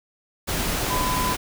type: tone in noise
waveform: sine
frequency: 1005 Hz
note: B5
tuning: 30 cents sharp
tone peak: -24 dBFS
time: 0.89-1.35 s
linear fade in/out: 20 ms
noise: pink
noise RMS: -25 dBFS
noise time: 0.47-1.37 s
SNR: -2 dB
effects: none